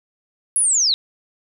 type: linear sweep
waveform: sine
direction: down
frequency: 10750 to 3729 Hz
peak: -14 dBFS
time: 0.56-0.94 s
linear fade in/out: 0 ms
effects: none